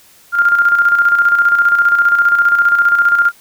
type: tone with tremolo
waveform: sine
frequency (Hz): 1400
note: F6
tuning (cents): +4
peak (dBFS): -6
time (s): 0.32-3.32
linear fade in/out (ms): 50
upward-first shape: square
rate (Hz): 15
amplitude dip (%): 50
effects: white hiss -46 dBFS RMS until 3.4 s